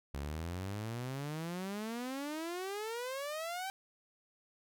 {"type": "exponential sweep", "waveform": "sawtooth", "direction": "up", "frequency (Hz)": [67.5, 784], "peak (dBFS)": -34, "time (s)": [0.14, 3.7], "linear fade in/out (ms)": 0, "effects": []}